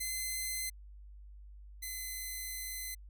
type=tone pair in turn; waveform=5% pulse; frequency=2056 / 2038 Hz; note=C7 / C7; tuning=-31 / -46 cents; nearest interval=unison; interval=15 cents; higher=first; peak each=-25 / -29 dBFS; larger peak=first; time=0-0.7 / 1.82-2.95 s; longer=second; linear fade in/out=10 ms; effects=added 50 Hz sine -49 dBFS peak until 3.09 s